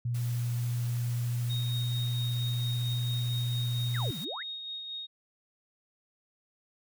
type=tone; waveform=sine; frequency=120 Hz; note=B2; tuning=49 cents flat; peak=-28 dBFS; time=0.05-4.11 s; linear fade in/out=5 ms
type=noise; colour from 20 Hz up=white; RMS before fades=-47 dBFS; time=0.14-4.25 s; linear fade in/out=10 ms
type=tone with tremolo; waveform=sine; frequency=3729 Hz; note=A#7; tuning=in tune; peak=-35 dBFS; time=1.49-5.07 s; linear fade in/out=20 ms; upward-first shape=sine; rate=4.4 Hz; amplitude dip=35%
type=exponential two-way sweep; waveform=sine; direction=down then up; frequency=2209 to 134.4 to 2209 Hz; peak=-37 dBFS; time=3.94-4.43 s; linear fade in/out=5 ms; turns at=4.19 s
effects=none